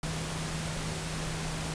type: tone in noise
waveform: sine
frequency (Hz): 159.3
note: D#3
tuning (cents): +41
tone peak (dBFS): -36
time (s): 0.03-1.74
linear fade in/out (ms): 2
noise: pink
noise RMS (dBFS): -36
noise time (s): 0.03-1.74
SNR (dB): -3
effects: resampled to 22050 Hz